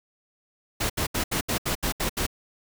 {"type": "noise bursts", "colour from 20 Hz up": "pink", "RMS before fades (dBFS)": -26, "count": 9, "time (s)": [0.8, 2.266], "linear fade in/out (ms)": 10, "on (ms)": 98, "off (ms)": 73, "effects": []}